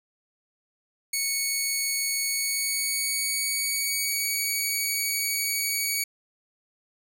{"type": "tone with pitch glide", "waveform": "10% pulse", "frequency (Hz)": [2217, 2256], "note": ["C#7", "C#7"], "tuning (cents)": [0, 30], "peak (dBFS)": -16, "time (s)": [1.13, 6.04], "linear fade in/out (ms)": 5, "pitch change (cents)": 30, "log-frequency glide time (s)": [2.22, 4.3], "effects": []}